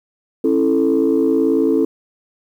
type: chord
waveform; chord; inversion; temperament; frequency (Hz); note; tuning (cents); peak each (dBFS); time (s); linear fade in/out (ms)
sine; A major; first; equal with one note detuned; 271.2 / 329.6 / 440; C#4 / E4 / A4; -38 / 0 / 0; -16; 0.44-1.85; 5
effects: tanh soft clip ceiling -6 dBFS + 8-bit